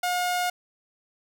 sawtooth tone, 717 Hz, F5, 45 cents sharp, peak -20 dBFS, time 0.03-0.5 s, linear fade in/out 5 ms, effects none

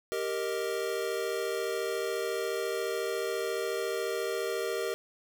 square chord, Eb major, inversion first, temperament equal, 392 / 466.2 / 622.3 Hz, G4 / Bb4 / Eb5, 0 / 0 / 0 cents, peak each -35 / -34 / -38 dBFS, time 0.12-4.94 s, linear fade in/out 0 ms, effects none

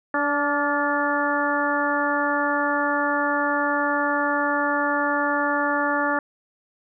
harmonic tone with a mistuned harmonic, 290 Hz, D4, 22 cents flat, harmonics 1 / 2 / 3 / 4 / 5 / 6, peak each -27 / -27 / -27 / -27 / -27 / -27 dBFS, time 0.14-6.19 s, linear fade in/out 2 ms, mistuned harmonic 5, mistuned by -37 cents, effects none

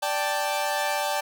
sawtooth chord, D suspended fourth, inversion none, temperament equal, 587.3 / 784 / 880 Hz, D5 / G5 / A5, 0 / 0 / 0 cents, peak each -25 dBFS, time 0.02-1.21 s, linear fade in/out 10 ms, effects none

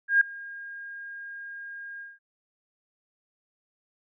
sine tone with ADSR envelope, 1619 Hz, G#6, 45 cents flat, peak -14 dBFS, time 0.08-2.19 s, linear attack 130 ms, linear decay 4 ms, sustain -23 dB, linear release 190 ms, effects none

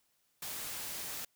white noise, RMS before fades -41 dBFS, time 0.42-1.25 s, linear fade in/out 5 ms, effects white hiss -75 dBFS RMS until 1.35 s

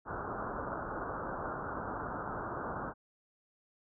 white low-pass noise, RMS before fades -39 dBFS, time 0.05-2.94 s, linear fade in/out 50 ms, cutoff 1500 Hz, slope 96 dB/octave, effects none

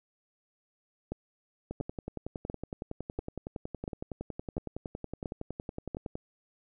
two click trains, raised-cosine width 2 ms, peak -21 / -23 dBFS, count 8 / 49, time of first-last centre 1.12-5.948 / 1.71-6.154 s, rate 1.45 / 10.8 Hz, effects none

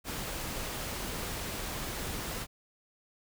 pink noise, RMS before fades -37 dBFS, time 0.04-2.47 s, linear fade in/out 50 ms, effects none

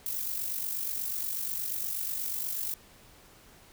violet noise with amplitude modulation, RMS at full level -31 dBFS, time 0.06-2.74 s, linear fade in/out 2 ms, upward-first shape sine, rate 48.3 Hz, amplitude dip 55%, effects pink hiss -56 dBFS RMS until 3.72 s

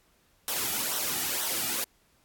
white noise with flanger, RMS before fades -30 dBFS, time 0.48-1.84 s, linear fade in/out 0 ms, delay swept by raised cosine 0.42 to 1.92 ms, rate 2.1 Hz, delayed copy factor -0.65, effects pink hiss -66 dBFS RMS until 2.24 s + AAC 64 kbps

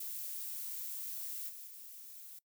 violet noise with level steps, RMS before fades -42 / -49 / -51 dBFS, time 0-2.39 s, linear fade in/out 5 ms, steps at 1.48 / 1.66 s, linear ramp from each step 20 ms, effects noise-tail reverb RT60 0.1 s tail -21 dB re dry

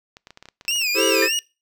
clicks, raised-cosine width 0.2 ms, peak -24 dBFS, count 12, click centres 0.169 / 0.271 / 0.306 / 0.374 / 0.426 / 0.456 / 0.487 / 0.611 / 0.651 / 0.711 / 0.76 / 0.816 s
25% pulse tone with vibrato, 2637 Hz, E7, in tune, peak -16 dBFS, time 0.68-1.39 s, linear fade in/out 0 ms, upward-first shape sine, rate 3.3 Hz, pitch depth 160 cents each way
square chord, A minor seventh, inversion second, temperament just, 330 / 396 / 440 / 528 Hz, E4 / G4 / A4 / C5, +2 / +18 / 0 / +16 cents, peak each -25 / -24 / -24 / -24 dBFS, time 0.94-1.29 s, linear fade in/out 50 ms
sine tone with exponential decay, 1798 Hz, A6, 37 cents sharp, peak -18 dBFS, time 1.22-1.43 s, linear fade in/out 5 ms, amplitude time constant 44 ms
effects noise-tail reverb RT60 0.3 s tail -25 dB re dry

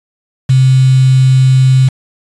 sine tone with quantisation, 130.81 Hz, C3, in tune, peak -4 dBFS, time 0.49-1.89 s, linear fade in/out 10 ms, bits 4, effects resampled to 22050 Hz

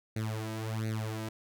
sawtooth tone with flanger, 110 Hz, A2, in tune, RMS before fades -35 dBFS, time 0.16-1.29 s, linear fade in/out 5 ms, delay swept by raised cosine 0.47 to 3.17 ms, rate 1.4 Hz, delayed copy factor +0.9, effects none

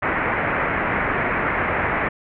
white low-pass noise, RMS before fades -22 dBFS, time 0.02-2.09 s, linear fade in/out 10 ms, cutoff 2200 Hz, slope 48 dB/octave, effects none

